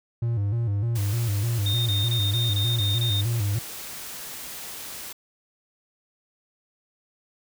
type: tone with vibrato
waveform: triangle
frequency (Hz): 108.8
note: A2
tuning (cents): -19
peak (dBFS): -20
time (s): 0.22-3.59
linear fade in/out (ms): 5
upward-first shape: square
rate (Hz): 3.3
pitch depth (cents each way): 130
type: noise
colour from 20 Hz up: white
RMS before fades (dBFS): -37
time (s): 0.95-5.13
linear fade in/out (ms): 10
type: tone bursts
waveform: sine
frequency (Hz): 3661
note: A#7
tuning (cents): -32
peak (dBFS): -25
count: 7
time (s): 1.66-3.21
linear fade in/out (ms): 2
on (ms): 200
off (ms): 25
effects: none